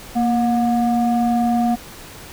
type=tone pair together; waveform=sine; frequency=233.8 / 722 Hz; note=A#3 / F#5; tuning=+5 / -43 cents; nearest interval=octave + minor sixth; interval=1952 cents; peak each=-15 / -18 dBFS; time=0.15-1.76 s; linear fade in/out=20 ms; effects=tanh soft clip ceiling -10 dBFS + pink hiss -38 dBFS RMS until 2.32 s